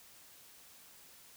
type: silence
effects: white hiss -58 dBFS RMS until 1.36 s